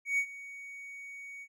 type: tone with ADSR envelope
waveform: triangle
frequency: 2240 Hz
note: C#7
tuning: 18 cents sharp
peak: -23 dBFS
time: 0.05-1.48 s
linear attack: 130 ms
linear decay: 74 ms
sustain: -18 dB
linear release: 59 ms
effects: none